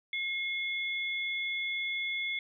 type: tone pair together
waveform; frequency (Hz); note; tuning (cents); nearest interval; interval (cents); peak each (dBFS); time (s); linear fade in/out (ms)
sine; 2158 / 3444; C#7 / A7; -47 / -38; minor sixth; 809; -32 / -37; 0.13-2.39; 2
effects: none